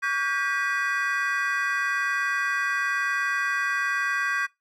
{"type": "tone cluster", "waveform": "triangle", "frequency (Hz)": [1136, 1455, 1596, 1948, 2471], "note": ["C#6", "F#6", "G6", "B6", "D#7"], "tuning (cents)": [42, -29, 31, -24, -13], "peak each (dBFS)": [-28, -34, -25, -28, -34], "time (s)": [0.02, 4.47], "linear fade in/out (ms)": 20, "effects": ["noise-tail reverb RT60 0.2 s tail -22 dB re dry"]}